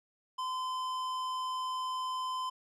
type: tone with tanh clipping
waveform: sine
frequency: 1025 Hz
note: C6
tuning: 36 cents flat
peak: -35 dBFS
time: 0.38-2.5 s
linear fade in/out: 10 ms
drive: 14 dB
effects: none